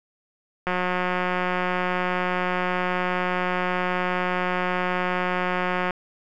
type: click train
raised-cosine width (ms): 0.5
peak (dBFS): -10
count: 949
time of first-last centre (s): 0.67-5.908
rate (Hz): 181
effects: none